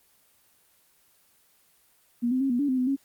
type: tone with pitch steps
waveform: sine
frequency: 238.7 / 256.9 / 271.1 / 242.6 / 286.3 / 258.4 / 252.4 / 274 Hz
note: A#3 / C4 / C#4 / B3 / D4 / C4 / B3 / C#4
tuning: +41 / -32 / -38 / -31 / -44 / -21 / +38 / -20 cents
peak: -22 dBFS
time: 2.22-2.964 s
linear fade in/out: 20 ms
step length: 93 ms
effects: white hiss -63 dBFS RMS until 3.04 s + Opus 24 kbps